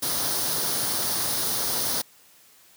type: noise with comb filter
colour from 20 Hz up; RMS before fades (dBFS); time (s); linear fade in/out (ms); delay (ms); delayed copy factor
white; -26; 0.02-2.02; 10; 0.2; +0.6
effects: white hiss -55 dBFS RMS until 2.76 s + high-pass 80 Hz 12 dB/octave